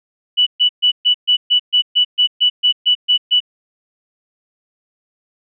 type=tone bursts; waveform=sine; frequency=2960 Hz; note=F#7; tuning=in tune; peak=-9 dBFS; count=14; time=0.37-3.404 s; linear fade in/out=20 ms; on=96 ms; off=130 ms; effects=none